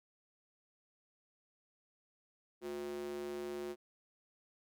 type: tone with high-pass filter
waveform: square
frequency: 72.3 Hz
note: D2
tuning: 27 cents flat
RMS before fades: -42 dBFS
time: 2.61-3.76 s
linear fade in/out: 50 ms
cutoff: 330 Hz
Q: 4.9
effects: none